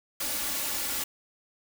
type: noise with comb filter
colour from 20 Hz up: white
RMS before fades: -31 dBFS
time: 0.2-1.04 s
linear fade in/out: 5 ms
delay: 3.5 ms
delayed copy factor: +0.55
effects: none